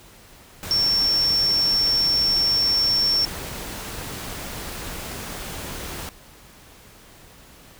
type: tone in noise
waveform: sine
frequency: 5450 Hz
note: F8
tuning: 43 cents flat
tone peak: -17 dBFS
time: 0.71-3.25 s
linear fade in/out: 0 ms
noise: pink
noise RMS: -33 dBFS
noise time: 0.63-6.09 s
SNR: +13 dB
effects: pink hiss -48 dBFS RMS until 7.79 s